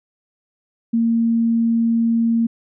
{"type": "tone", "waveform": "sine", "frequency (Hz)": 230, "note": "A#3", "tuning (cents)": -23, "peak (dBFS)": -14, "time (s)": [0.93, 2.47], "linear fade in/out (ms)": 10, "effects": []}